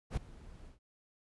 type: noise with ADSR envelope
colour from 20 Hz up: brown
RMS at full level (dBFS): -32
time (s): 0.1-0.79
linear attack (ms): 72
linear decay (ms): 3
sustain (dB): -20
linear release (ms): 120
effects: resampled to 24000 Hz